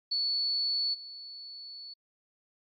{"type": "tone with level steps", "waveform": "sine", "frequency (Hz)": 4435, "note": "C#8", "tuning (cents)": 0, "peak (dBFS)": [-27, -42], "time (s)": [0.11, 1.94], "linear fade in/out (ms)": 10, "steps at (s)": 0.93, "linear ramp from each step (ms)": 20, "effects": ["AAC 48 kbps"]}